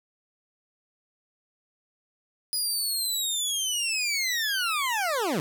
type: linear sweep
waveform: 20% pulse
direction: down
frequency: 4978 to 137.2 Hz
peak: -20 dBFS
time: 2.53-5.4 s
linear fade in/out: 0 ms
effects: none